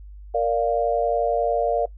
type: chord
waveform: sine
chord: Bb major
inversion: none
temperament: equal with one note detuned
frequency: 464.3 / 587.3 / 698.5 Hz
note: Bb4 / D5 / F5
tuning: -7 / 0 / 0 cents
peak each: -23 dBFS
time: 0.34-1.86 s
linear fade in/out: 10 ms
effects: noise-tail reverb RT60 0.1 s tail -20 dB re dry + added 50 Hz sine -38 dBFS peak until 1.97 s